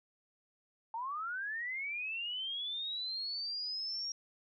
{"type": "linear sweep", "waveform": "sine", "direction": "up", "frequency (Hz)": [880, 5630], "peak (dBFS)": -36, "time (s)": [0.94, 4.12], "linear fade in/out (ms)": 2, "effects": []}